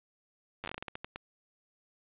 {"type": "slowing click train", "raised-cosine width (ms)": 0.3, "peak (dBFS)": -22, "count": 13, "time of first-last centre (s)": [0.64, 1.16], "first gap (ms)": 9, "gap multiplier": 1.26, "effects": ["resampled to 8000 Hz", "10-bit"]}